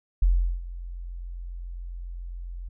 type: tone with ADSR envelope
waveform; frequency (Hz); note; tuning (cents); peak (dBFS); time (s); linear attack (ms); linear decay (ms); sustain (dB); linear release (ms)
sine; 43.65; F1; 0; -15; 0.22-2.69; 6; 380; -18; 11
effects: none